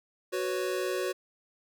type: chord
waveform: square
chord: F# suspended fourth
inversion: none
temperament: equal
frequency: 370 / 493.9 / 554.4 Hz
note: F#4 / B4 / C#5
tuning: 0 / 0 / 0 cents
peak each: -32 / -36 / -36 dBFS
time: 0.32-1.13 s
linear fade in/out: 20 ms
effects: none